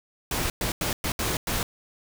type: noise bursts at uneven times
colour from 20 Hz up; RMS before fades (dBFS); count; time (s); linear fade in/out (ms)
pink; -27; 6; 0.31-0.5 / 0.61-0.72 / 0.81-0.93 / 1.04-1.12 / 1.19-1.37 / 1.47-1.63; 2
effects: none